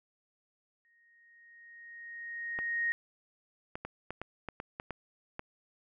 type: tone with exponential growth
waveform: sine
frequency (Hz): 1867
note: A#6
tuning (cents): +2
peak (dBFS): -27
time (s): 0.85-2.92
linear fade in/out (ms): 0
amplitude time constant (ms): 450
type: clicks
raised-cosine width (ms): 0.5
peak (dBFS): -23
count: 10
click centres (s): 2.589 / 3.755 / 3.85 / 4.106 / 4.216 / 4.487 / 4.601 / 4.799 / 4.907 / 5.394
effects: none